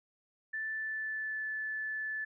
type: tone with pitch glide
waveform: sine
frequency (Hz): 1760 to 1740.8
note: A6 to A6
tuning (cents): 0 to -19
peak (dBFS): -34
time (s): 0.53-2.25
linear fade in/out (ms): 10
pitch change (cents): -19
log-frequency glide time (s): 0.72-1.46
effects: none